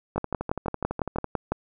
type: two click trains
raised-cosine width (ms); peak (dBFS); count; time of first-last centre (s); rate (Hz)
1; -15 / -10; 14 / 9; 0.16-1.243 / 0.18-1.52; 12 / 5.97
effects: none